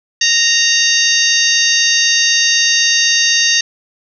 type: harmonic tone with a mistuned harmonic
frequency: 928 Hz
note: A#5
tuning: 8 cents flat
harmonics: 2 / 3 / 4 / 5 / 6 / 7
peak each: -17 / -17 / -17 / -17 / -17 / -17 dBFS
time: 0.21-3.61 s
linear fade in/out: 5 ms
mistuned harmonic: 7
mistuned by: -63 cents
effects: none